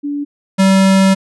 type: tone pair in turn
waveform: sine / square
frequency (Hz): 288.2 / 192.35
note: D4 / G3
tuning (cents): -33 / -33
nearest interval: perfect fifth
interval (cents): 700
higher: first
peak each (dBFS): -17 / -8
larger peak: second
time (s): 0.03-0.25 / 0.58-1.15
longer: second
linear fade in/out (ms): 20
effects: resampled to 24000 Hz